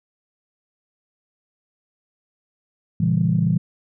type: chord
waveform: sine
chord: A# diminished seventh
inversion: none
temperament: just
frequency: 116.54 / 139.85 / 167.82 / 201.4 Hz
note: A#2 / C#3 / E3 / G3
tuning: 0 / +16 / +31 / +47 cents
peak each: -22 / -24 / -18 / -24 dBFS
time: 3-3.58 s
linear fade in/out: 5 ms
effects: tanh soft clip ceiling -6 dBFS